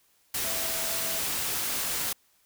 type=tone in noise; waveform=sine; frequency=658 Hz; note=E5; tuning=3 cents flat; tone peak=-40 dBFS; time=0.44-1.19 s; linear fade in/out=5 ms; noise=white; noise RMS=-30 dBFS; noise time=0.34-2.13 s; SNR=-13 dB; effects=white hiss -66 dBFS RMS until 2.45 s